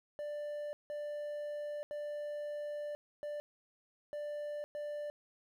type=tone bursts at uneven times; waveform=triangle; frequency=590 Hz; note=D5; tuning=8 cents sharp; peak=-36 dBFS; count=6; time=0.19-0.73 / 0.9-1.83 / 1.91-2.95 / 3.23-3.4 / 4.13-4.64 / 4.75-5.1 s; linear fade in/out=0 ms; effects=12-bit